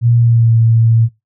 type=tone with pitch glide; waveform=sine; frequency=118.4 to 114.17 Hz; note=A#2 to A#2; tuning=+27 to -36 cents; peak=-7 dBFS; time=0.01-1.09 s; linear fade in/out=50 ms; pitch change=-63 cents; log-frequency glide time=0.17-0.54 s; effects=noise-tail reverb RT60 0.2 s tail -20 dB re dry